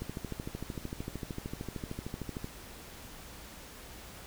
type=click train; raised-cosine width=3 ms; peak=-24 dBFS; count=33; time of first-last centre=0.02-2.444 s; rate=13.2 Hz; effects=added 60 Hz sine -58 dBFS peak until 4.26 s + pink hiss -49 dBFS RMS until 4.26 s